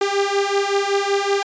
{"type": "beating tone pair", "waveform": "sawtooth", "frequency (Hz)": [396, 401.3], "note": ["G4", "G4"], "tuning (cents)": [18, 41], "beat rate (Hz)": 5.3, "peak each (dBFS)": [-17, -16], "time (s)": [0.01, 1.43], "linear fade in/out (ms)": 5, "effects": ["resampled to 16000 Hz"]}